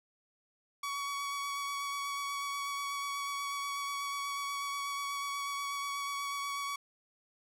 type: tone with vibrato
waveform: sawtooth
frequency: 1127 Hz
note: C#6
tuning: 28 cents sharp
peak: -31 dBFS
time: 0.83-6.76 s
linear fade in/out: 5 ms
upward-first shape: sine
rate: 8.2 Hz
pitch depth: 12 cents each way
effects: low-pass 12000 Hz 12 dB/octave